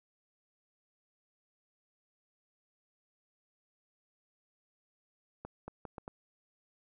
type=accelerating click train; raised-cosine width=1 ms; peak=-28 dBFS; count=5; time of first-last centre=5.45-6.079 s; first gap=230 ms; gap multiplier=0.75; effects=none